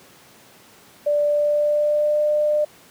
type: tone with pitch glide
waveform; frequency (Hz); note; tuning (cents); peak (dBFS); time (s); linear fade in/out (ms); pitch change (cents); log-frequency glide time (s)
sine; 587.3 to 599.3; D5 to D5; 0 to +35; -16; 1.06-2.65; 10; +35; 1.24-2.24
effects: pink hiss -49 dBFS RMS until 2.9 s + high-pass 150 Hz 12 dB/octave